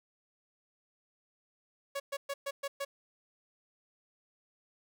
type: tone bursts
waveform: sawtooth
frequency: 558 Hz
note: C#5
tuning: 11 cents sharp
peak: -30 dBFS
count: 6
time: 1.95-2.85 s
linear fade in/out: 10 ms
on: 50 ms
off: 120 ms
effects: none